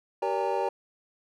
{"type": "tone cluster", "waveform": "triangle", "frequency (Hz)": [387, 474.1, 573, 810, 915], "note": ["G4", "A#4", "D5", "G#5", "A#5"], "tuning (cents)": [-22, 29, -43, -43, -32], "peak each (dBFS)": -30, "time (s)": [0.22, 0.69], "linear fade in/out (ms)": 5, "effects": []}